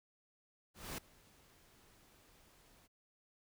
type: noise with ADSR envelope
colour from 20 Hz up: pink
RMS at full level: -42 dBFS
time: 0.74-2.88 s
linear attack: 240 ms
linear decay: 5 ms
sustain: -24 dB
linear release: 27 ms
effects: none